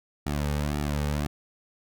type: tone with flanger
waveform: sawtooth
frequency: 73.42 Hz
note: D2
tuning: in tune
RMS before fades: -28 dBFS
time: 0.26-1.27 s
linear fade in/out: 5 ms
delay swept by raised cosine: 1.9 to 3 ms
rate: 1.9 Hz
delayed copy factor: -0.95
effects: none